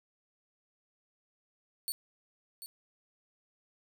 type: tone with echo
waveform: 10% pulse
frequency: 4435 Hz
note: C#8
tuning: in tune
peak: -26 dBFS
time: 1.88-1.92 s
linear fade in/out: 0 ms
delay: 740 ms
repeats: 1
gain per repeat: -10 dB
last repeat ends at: 2.66 s
effects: none